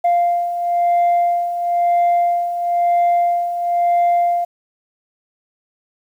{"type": "beating tone pair", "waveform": "sine", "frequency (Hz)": [696, 697], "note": ["F5", "F5"], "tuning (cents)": [-6, -4], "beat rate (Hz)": 1, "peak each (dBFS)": [-19, -13], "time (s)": [0.04, 4.45], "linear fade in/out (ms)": 10, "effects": ["tanh soft clip ceiling -10 dBFS", "8-bit"]}